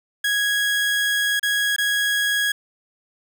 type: tone with dropouts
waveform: 30% pulse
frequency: 1657 Hz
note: G#6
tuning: 4 cents flat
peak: -16 dBFS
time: 0.24-2.52 s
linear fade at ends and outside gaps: 5 ms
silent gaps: 1.396-1.429 / 1.763-1.782 s
effects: none